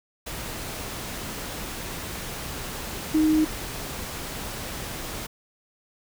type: tone in noise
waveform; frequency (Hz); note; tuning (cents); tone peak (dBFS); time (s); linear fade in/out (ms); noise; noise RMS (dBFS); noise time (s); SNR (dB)
sine; 311.1; D#4; 0; -17; 3.14-3.45; 10; pink; -34; 0.26-5.27; +14
effects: none